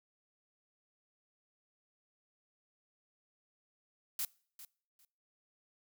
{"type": "noise with echo", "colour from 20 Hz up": "blue", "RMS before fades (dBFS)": -36, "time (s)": [4.19, 4.25], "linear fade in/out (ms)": 2, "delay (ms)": 400, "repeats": 2, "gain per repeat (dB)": -15, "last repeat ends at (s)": 5.05, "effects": ["noise-tail reverb RT60 0.5 s tail -24 dB re dry"]}